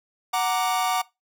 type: chord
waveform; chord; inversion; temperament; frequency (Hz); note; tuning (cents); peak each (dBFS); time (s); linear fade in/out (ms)
45% pulse; Gb augmented; none; equal; 740 / 932.3 / 1174.7; Gb5 / Bb5 / D6; 0 / 0 / 0; -24 / -28 / -27; 0.33-1.02; 10
effects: noise-tail reverb RT60 0.2 s tail -20 dB re dry